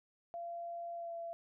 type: tone with pitch glide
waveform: sine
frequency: 685 to 675.6 Hz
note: F5 to E5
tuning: -34 to +42 cents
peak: -40 dBFS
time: 0.34-1.33 s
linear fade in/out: 0 ms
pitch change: -24 cents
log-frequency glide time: 0.95-1.13 s
effects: none